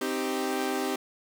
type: chord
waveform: sawtooth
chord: C minor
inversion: none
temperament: equal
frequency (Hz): 261.6 / 311.1 / 392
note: C4 / Eb4 / G4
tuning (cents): 0 / 0 / 0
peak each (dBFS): -28 / -30 / -27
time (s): 0.01-0.96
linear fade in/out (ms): 5
effects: 8-bit